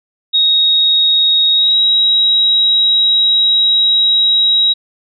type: tone with pitch glide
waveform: sine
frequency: 3763 to 3835 Hz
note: A#7 to A#7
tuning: +16 to +48 cents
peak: -8 dBFS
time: 0.33-4.74 s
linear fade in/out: 20 ms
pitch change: +32 cents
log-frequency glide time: 1.52-1.75 s
effects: none